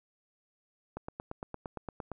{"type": "click train", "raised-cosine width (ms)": 1, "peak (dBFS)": -24, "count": 11, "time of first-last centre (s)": [0.97, 2.117], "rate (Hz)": 8.72, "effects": []}